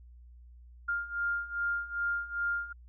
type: beating tone pair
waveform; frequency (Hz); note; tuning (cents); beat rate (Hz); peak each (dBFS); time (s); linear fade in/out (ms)
sine; 1402 / 1404.5; F6 / F6; +6 / +9; 2.5; -35 / -32; 0.88-2.73; 10
effects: added 60 Hz sine -50 dBFS peak until 2.88 s